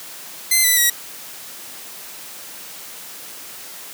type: tone with pitch steps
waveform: 5% pulse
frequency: 2062 / 1988.3 / 1917.3 Hz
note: C7 / B6 / A#6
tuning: -26 / +11 / +48 cents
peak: -3 dBFS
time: 0.51-0.9 s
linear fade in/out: 5 ms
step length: 130 ms
effects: white hiss -36 dBFS RMS until 3.93 s + high-pass 150 Hz 12 dB/octave